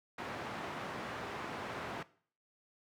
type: low-pass noise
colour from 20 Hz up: white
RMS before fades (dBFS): -42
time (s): 0.18-2.03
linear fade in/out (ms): 5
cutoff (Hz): 1400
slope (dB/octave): 12
effects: noise-tail reverb RT60 0.5 s tail -19 dB re dry + high-pass 100 Hz 12 dB/octave